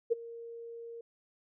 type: tone with ADSR envelope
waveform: sine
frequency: 464.7 Hz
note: A#4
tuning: 5 cents flat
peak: -22 dBFS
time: 0.1-1.01 s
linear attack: 22 ms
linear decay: 17 ms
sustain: -20 dB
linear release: 4 ms
effects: none